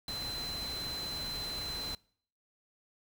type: tone in noise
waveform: sine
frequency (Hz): 4061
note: B7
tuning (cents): +48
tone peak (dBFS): -37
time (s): 0.08-1.95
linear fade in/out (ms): 2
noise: pink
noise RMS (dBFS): -43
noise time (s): 0.08-1.95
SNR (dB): +3
effects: noise-tail reverb RT60 0.6 s tail -25 dB re dry